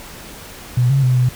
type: tone with pitch steps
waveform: sine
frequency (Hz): 123.3 / 137 / 126.9 / 125.3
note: B2 / C#3 / B2 / B2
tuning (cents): -2 / -20 / +47 / +25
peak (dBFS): -11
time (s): 0.77-1.29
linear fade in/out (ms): 5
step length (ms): 130
effects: pink hiss -36 dBFS RMS until 1.35 s